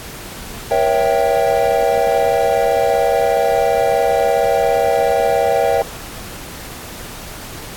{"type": "chord", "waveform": "triangle", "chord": "A# diminished seventh", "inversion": "none", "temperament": "equal with one note detuned", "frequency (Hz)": [477.3, 554.4, 659.3, 784], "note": ["A#4", "C#5", "E5", "G5"], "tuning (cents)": [41, 0, 0, 0], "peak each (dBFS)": -16, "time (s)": [0.71, 5.82], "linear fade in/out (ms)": 2, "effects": ["pink hiss -32 dBFS RMS until 7.76 s", "AAC 64 kbps"]}